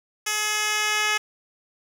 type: tone with band-pass filter sweep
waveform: 10% pulse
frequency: 424.1 Hz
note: G#4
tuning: 36 cents sharp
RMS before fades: -24 dBFS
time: 0.26-1.18 s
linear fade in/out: 10 ms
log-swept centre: 6400 to 3400 Hz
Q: 0.73
effects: 7-bit